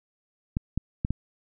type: clicks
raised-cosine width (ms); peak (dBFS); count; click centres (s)
5; -13; 4; 0.569 / 0.776 / 1.049 / 1.106
effects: none